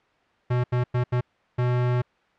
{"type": "tone bursts at uneven times", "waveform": "square", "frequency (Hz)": 123.47, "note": "B2", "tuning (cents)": 0, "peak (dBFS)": -21, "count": 5, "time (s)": [[0.5, 0.64], [0.72, 0.84], [0.94, 1.04], [1.12, 1.21], [1.58, 2.02]], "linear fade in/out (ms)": 10, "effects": ["white hiss -62 dBFS RMS until 2.38 s", "low-pass 2000 Hz 12 dB/octave"]}